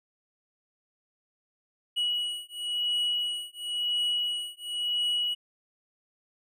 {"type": "beating tone pair", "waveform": "triangle", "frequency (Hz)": [2921, 2921.96], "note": ["F#7", "F#7"], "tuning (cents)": [-23, -22], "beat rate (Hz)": 0.96, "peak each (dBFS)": -29, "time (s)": [1.96, 5.35], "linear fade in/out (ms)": 20, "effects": []}